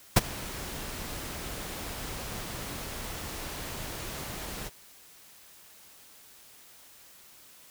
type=noise with ADSR envelope; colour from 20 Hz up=pink; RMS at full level=-17 dBFS; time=0.16-4.7 s; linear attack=10 ms; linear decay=27 ms; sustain=-21 dB; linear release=32 ms; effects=white hiss -54 dBFS RMS until 7.7 s